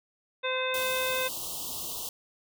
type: harmonic tone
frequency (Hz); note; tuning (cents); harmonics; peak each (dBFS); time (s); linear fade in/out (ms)
515; C5; -28; 1 / 2 / 3 / 4 / 5 / 7; -31 / -35 / -36 / -39 / -34 / -35; 0.43-1.29; 20
type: band-stop noise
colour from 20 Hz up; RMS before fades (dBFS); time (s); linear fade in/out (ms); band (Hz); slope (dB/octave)
white; -36; 0.74-2.09; 2; 1200 to 2800; 96
effects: none